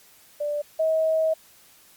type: tone pair in turn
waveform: sine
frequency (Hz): 588 / 637.9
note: D5 / D#5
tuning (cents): +2 / +43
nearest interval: minor second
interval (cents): 141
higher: second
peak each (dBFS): -24 / -19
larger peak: second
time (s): 0.4-0.62 / 0.79-1.34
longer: second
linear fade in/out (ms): 10
effects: white hiss -54 dBFS RMS until 1.96 s + Opus 48 kbps